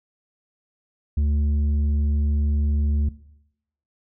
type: tone with tanh clipping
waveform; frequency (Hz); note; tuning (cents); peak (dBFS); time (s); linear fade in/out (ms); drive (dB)
sine; 73.42; D2; 0; -19; 1.17-3.09; 5; 6
effects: noise-tail reverb RT60 0.8 s tail -18 dB re dry